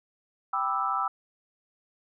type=chord; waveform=sine; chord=E minor seventh; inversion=first; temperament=equal with one note detuned; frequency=784 / 987.8 / 1184.9 / 1318.5 Hz; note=G5 / B5 / D6 / E6; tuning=0 / 0 / +15 / 0 cents; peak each=-32 / -33 / -32 / -28 dBFS; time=0.53-1.08 s; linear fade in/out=5 ms; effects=none